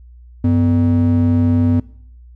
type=ring-modulated tone; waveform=triangle; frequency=173.2 Hz; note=F3; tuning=14 cents flat; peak=-6 dBFS; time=0.44-1.8 s; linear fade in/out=5 ms; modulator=76.5 Hz; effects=noise-tail reverb RT60 0.6 s tail -21 dB re dry + added 60 Hz sine -38 dBFS peak until 2.35 s